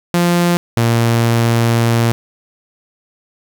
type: tone pair in turn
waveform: sawtooth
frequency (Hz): 173.9 / 116.43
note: F3 / A#2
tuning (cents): -7 / -2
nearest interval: perfect fifth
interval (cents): 695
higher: first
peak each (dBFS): -7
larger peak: neither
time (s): 0.14-0.57 / 0.77-2.12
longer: second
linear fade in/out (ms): 0
effects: 7-bit